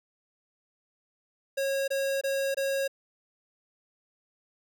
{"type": "tone bursts", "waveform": "square", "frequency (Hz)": 546, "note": "C#5", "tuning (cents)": -26, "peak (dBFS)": -27, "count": 4, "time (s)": [1.57, 2.879], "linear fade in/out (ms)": 10, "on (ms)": 310, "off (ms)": 23, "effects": []}